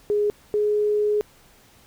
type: tone pair in turn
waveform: sine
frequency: 415.3 / 418.9 Hz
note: G#4 / G#4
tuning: 0 / +15 cents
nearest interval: unison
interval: 15 cents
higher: second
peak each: -18 dBFS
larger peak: neither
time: 0.1-0.3 / 0.54-1.21 s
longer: second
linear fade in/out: 0 ms
effects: pink hiss -54 dBFS RMS until 1.86 s